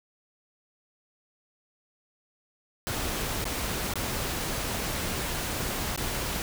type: noise with dropouts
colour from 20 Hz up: pink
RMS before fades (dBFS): -31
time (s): 2.87-6.42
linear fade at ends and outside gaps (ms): 0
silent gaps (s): 3.442-3.454 / 3.937-3.956 / 5.961-5.976
effects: none